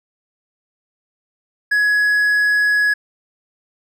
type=tone; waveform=triangle; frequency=1679 Hz; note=G#6; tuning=18 cents sharp; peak=-11 dBFS; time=1.71-2.94 s; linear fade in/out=10 ms; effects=none